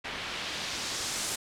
white noise with low-pass filter sweep, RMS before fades -35 dBFS, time 0.04-1.36 s, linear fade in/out 10 ms, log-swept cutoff 2600 to 8700 Hz, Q 1.2, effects none

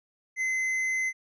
sine tone with hard clipping, 2051 Hz, C7, 35 cents flat, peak -27 dBFS, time 0.36-1.13 s, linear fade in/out 50 ms, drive 6 dB, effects resampled to 32000 Hz

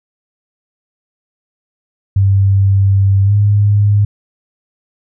sine tone with pitch glide, 98 to 102.81 Hz, G2 to G#2, 0 to -17 cents, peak -7 dBFS, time 2.16-4.05 s, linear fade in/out 5 ms, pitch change +83 cents, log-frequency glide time 3.24-3.33 s, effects none

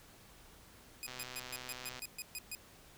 10% pulse tone bursts, 2489 Hz, D#7, in tune, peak -31 dBFS, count 10, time 1.03-2.55 s, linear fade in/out 0 ms, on 35 ms, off 130 ms
click train, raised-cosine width 0.2 ms, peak -28 dBFS, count 116, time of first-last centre 1.08-1.993 s, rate 126 Hz
effects pink hiss -59 dBFS RMS until 2.97 s

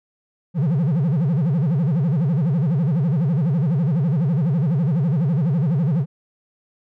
triangle tone with vibrato, 153.2 Hz, D#3, 27 cents flat, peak -14 dBFS, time 0.54-6.06 s, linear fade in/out 50 ms, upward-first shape sine, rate 12 Hz, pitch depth 290 cents each way, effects none

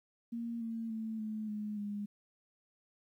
sine tone with pitch steps, 233.1 / 227.3 / 221.5 / 216 / 210.6 / 205.3 Hz, A#3 / A#3 / A3 / A3 / G#3 / G#3, 0 / -43 / +12 / -32 / +24 / -20 cents, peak -36 dBFS, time 0.32-2.06 s, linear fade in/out 10 ms, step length 290 ms, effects 12-bit

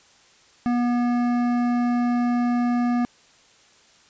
sine tone with hard clipping, 242 Hz, B3, 35 cents flat, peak -21 dBFS, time 0.66-3.05 s, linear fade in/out 0 ms, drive 13 dB, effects white hiss -55 dBFS RMS until 4.09 s + resampled to 16000 Hz

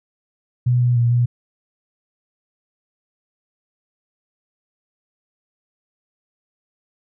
sine tone with pitch steps, 123.3 / 122.5 / 118.9 / 121.2 Hz, B2 / B2 / A#2 / B2, -2 / -14 / +35 / -32 cents, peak -13 dBFS, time 0.66-1.26 s, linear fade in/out 10 ms, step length 150 ms, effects none

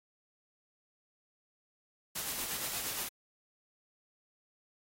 white noise with tremolo, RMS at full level -36 dBFS, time 2.15-3.09 s, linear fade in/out 10 ms, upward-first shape sine, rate 8.5 Hz, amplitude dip 35%, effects AAC 48 kbps

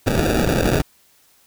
white noise with sample-and-hold, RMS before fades -18 dBFS, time 0.06-0.82 s, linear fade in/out 10 ms, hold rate 1050 Hz, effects white hiss -56 dBFS RMS until 1.46 s

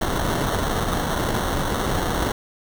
pink noise with sample-and-hold, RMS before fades -23 dBFS, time 0.01-2.32 s, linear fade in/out 5 ms, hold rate 2450 Hz, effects none

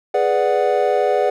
triangle chord, G# half-diminished seventh, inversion none, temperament equal, 415.3 / 493.9 / 587.3 / 740 Hz, G#4 / B4 / D5 / F#5, 0 / 0 / 0 / 0 cents, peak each -18 dBFS, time 0.14-1.3 s, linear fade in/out 5 ms, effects none

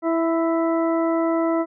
harmonic tone with a mistuned harmonic, 329.6 Hz, E4, in tune, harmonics 1 / 2 / 3 / 4 / 6, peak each -20 / -23 / -30 / -30 / -38 dBFS, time 0.02-1.66 s, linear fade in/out 50 ms, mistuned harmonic 3, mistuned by +16 cents, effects none

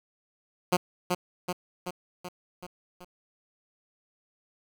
10% pulse tone with echo, 179.3 Hz, F3, 46 cents sharp, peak -12 dBFS, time 0.72-0.77 s, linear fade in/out 10 ms, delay 380 ms, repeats 6, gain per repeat -4 dB, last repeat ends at 3.05 s, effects 9-bit

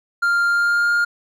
triangle tone with pitch glide, 1396.9 to 1412.3 Hz, F6 to F6, 0 to +19 cents, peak -13 dBFS, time 0.22-1.05 s, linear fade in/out 10 ms, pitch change +19 cents, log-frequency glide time 0.46-0.92 s, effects none

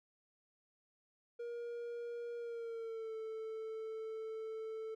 triangle tone with pitch glide, 473.4 to 441.7 Hz, A#4 to A4, +27 to +7 cents, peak -39 dBFS, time 1.39-4.95 s, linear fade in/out 10 ms, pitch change -120 cents, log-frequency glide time 2.37-3.15 s, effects none

